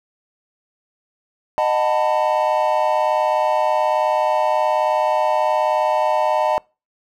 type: chord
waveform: triangle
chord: B dominant seventh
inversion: first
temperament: just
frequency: 617.4 / 740.8 / 889 / 987.8 Hz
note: D#5 / F#5 / A5 / B5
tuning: -14 / +2 / +18 / 0 cents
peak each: -17 / -21 / -18 / -23 dBFS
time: 1.58-6.58 s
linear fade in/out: 0 ms
effects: noise-tail reverb RT60 0.3 s tail -26 dB re dry